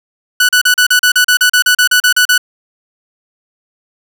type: tone bursts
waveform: sawtooth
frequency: 1483 Hz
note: F#6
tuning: 4 cents sharp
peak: -3 dBFS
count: 16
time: 0.4-2.379 s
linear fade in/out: 5 ms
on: 89 ms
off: 37 ms
effects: none